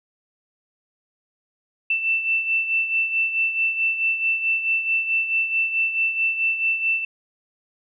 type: beating tone pair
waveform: sine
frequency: 2667 / 2671.6 Hz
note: E7 / E7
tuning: +20 / +23 cents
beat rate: 4.6 Hz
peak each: -20 / -27 dBFS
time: 1.9-7.05 s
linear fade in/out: 5 ms
effects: none